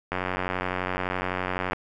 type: click train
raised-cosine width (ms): 0.5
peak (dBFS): -12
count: 149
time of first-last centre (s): 0.12-1.732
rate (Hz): 91.8
effects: none